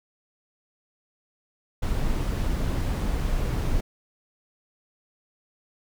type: noise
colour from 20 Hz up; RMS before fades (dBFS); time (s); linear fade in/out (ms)
brown; -25; 1.82-3.81; 10
effects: none